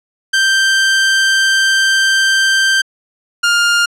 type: tone pair in turn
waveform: sawtooth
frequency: 1568 / 1407.5 Hz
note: G6 / F6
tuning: 0 / +13 cents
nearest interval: major second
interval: 187 cents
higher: first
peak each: -6 dBFS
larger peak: neither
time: 0.33-2.82 / 3.43-3.86 s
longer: first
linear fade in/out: 10 ms
effects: low-pass 8000 Hz 12 dB/octave